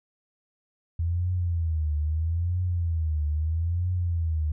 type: tone with vibrato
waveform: sine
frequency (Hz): 82.3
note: E2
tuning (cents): -2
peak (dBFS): -23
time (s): 0.99-4.52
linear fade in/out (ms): 5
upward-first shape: triangle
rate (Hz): 0.77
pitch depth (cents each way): 180
effects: none